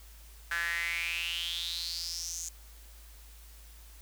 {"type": "tone with high-pass filter sweep", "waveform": "sawtooth", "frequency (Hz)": 170, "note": "F3", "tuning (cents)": -46, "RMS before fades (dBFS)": -35, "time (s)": [0.51, 2.49], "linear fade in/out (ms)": 5, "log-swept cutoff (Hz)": [1600, 6800], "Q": 7.3, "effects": ["added 54 Hz sine -50 dBFS peak until 4.01 s", "white hiss -57 dBFS RMS until 4.01 s"]}